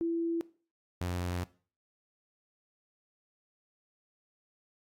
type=tone pair in turn; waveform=sine / sawtooth; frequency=334.4 / 88.93 Hz; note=E4 / F2; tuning=+25 / +32 cents; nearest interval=octave + major seventh; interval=2293 cents; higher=first; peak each=-28 dBFS; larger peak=neither; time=0.01-0.41 / 1.01-1.44 s; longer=second; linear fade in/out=0 ms; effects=noise-tail reverb RT60 0.4 s tail -20 dB re dry + AAC 48 kbps